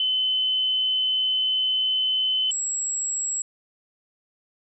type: tone pair in turn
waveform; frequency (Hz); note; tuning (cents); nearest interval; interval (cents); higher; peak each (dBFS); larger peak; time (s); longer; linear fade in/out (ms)
sine; 3041 / 7687; F#7 / B8; +47 / -48; octave + major third; 1605; second; -20 / -24; first; 0-2.51 / 2.51-3.42; first; 2
effects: none